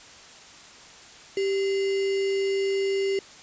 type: tone with sample-and-hold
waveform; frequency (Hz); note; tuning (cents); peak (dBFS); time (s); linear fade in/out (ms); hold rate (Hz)
sine; 391.4; G4; -3; -22; 1.37-3.19; 2; 2450
effects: white hiss -47 dBFS RMS until 3.42 s + resampled to 16000 Hz